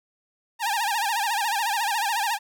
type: tone with vibrato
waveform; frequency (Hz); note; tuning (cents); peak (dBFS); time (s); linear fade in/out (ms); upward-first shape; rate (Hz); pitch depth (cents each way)
sawtooth; 865; A5; -30; -19; 0.59-2.39; 50; sine; 14; 160
effects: none